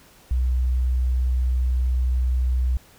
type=tone; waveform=sine; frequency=62.8 Hz; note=B1; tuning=30 cents sharp; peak=-18 dBFS; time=0.31-2.77 s; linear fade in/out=0 ms; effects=pink hiss -52 dBFS RMS until 2.98 s